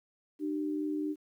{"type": "tone pair together", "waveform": "sine", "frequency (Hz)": [301.3, 385.3], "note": ["D4", "G4"], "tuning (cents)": [44, -30], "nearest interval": "major third", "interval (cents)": 426, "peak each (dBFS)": [-31, -39], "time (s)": [0.39, 1.16], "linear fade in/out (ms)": 50, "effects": ["11-bit"]}